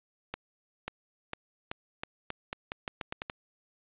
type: accelerating click train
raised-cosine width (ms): 0.3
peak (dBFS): -18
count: 13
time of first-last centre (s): 0.34-3.298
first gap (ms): 540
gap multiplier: 0.84
effects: resampled to 8000 Hz + 10-bit